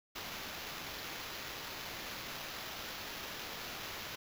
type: noise with sample-and-hold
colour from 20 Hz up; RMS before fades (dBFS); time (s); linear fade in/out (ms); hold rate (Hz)
blue; -44; 0.15-4.16; 10; 8820
effects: none